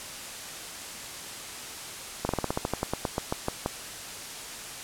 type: slowing click train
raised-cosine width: 1 ms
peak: -12 dBFS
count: 16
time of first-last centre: 2.25-3.661 s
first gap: 41 ms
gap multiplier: 1.11
effects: white hiss -39 dBFS RMS until 4.83 s + low-pass 10000 Hz 12 dB/octave